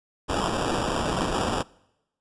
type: noise with sample-and-hold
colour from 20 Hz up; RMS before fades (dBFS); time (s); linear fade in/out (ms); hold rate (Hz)
white; -26; 0.28-1.63; 20; 2100
effects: noise-tail reverb RT60 0.9 s tail -24 dB re dry + resampled to 22050 Hz